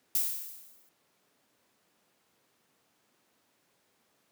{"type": "noise with exponential decay", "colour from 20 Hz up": "violet", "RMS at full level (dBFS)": -26, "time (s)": [0.15, 0.89], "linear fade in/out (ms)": 1, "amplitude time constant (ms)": 160, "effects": ["pink hiss -71 dBFS RMS until 4.31 s", "high-pass 200 Hz 12 dB/octave"]}